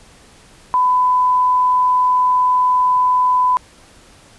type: tone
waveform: sine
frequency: 1002 Hz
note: B5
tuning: 25 cents sharp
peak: -11 dBFS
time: 0.74-3.57 s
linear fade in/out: 0 ms
effects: pink hiss -46 dBFS RMS until 4.38 s + resampled to 24000 Hz